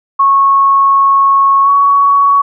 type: tone with pitch glide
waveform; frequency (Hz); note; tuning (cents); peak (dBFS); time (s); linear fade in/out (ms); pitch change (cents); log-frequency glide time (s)
sine; 1100 to 1121.2; C#6 to C#6; -14 to +19; -5; 0.19-2.42; 10; +33; 1.64-1.69
effects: none